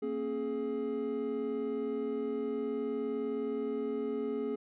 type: tone cluster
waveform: triangle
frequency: 231.5 / 270.9 / 420.2 Hz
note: A#3 / C#4 / G#4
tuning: -12 / -40 / +20 cents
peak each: -37 / -36 / -32 dBFS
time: 0.02-4.56 s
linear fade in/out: 10 ms
effects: resampled to 8000 Hz

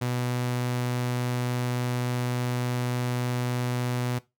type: tone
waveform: sawtooth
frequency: 123.47 Hz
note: B2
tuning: in tune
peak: -22 dBFS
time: 0.01-4.19 s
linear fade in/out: 10 ms
effects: noise-tail reverb RT60 0.2 s tail -17 dB re dry

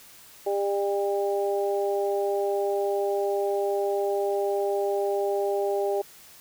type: harmonic tone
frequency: 200 Hz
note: G3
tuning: 35 cents sharp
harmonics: 2 / 3 / 4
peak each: -25 / -29 / -31 dBFS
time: 0.46-6.02 s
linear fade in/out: 10 ms
effects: white hiss -50 dBFS RMS until 6.4 s

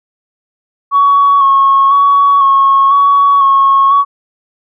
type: tone with vibrato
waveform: sine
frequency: 1108.7 Hz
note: C#6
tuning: in tune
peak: -4 dBFS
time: 0.91-4.05 s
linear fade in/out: 50 ms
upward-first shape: square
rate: 1 Hz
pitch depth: 23 cents each way
effects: tanh soft clip ceiling 0 dBFS

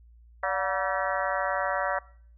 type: harmonic tone with a mistuned harmonic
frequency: 192 Hz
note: G3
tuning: 36 cents flat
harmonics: 3 / 4 / 5 / 6 / 7 / 8 / 9 / 10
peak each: -31 / -32 / -33 / -34 / -34 / -35 / -36 / -36 dBFS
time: 0.43-1.99 s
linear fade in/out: 5 ms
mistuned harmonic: 4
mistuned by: -91 cents
effects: noise-tail reverb RT60 0.6 s tail -23 dB re dry + added 58 Hz sine -51 dBFS peak until 2.37 s

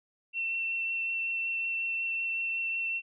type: tone with vibrato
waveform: sine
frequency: 2701 Hz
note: E7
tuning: 42 cents sharp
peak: -29 dBFS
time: 0.33-3.02 s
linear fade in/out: 50 ms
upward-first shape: sine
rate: 5.4 Hz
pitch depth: 9 cents each way
effects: none

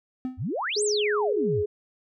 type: tone with exponential decay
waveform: triangle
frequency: 256.3 Hz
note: C4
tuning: 36 cents flat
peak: -22 dBFS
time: 0.25-0.46 s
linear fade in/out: 0 ms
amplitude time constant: 45 ms
type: exponential two-way sweep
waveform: sine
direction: up then down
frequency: 74.4 to 8870 to 74.4 Hz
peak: -26 dBFS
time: 0.37-1.64 s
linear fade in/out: 50 ms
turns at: 0.83 s
type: tone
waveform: sine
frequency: 417.7 Hz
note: G#4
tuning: 10 cents sharp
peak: -23 dBFS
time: 0.76-1.66 s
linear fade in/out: 10 ms
effects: none

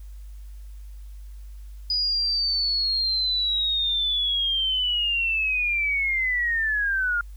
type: linear sweep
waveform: sine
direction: down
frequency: 4953 to 1396.9 Hz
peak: -21 dBFS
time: 1.9-7.21 s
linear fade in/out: 2 ms
effects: added 50 Hz sine -37 dBFS peak until 7.36 s + white hiss -61 dBFS RMS until 7.36 s

